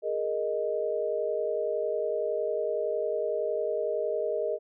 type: chord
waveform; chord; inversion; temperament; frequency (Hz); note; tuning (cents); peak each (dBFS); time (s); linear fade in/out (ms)
sine; Ab suspended second; none; equal; 415.3 / 466.2 / 622.3; Ab4 / Bb4 / Eb5; 0 / 0 / 0; -32 / -31 / -30; 0.02-4.59; 50
effects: none